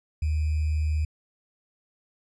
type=tone with sample-and-hold; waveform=sine; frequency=77.1 Hz; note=D#2; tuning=15 cents flat; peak=-22 dBFS; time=0.22-1.05 s; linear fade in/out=5 ms; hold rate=2450 Hz; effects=resampled to 22050 Hz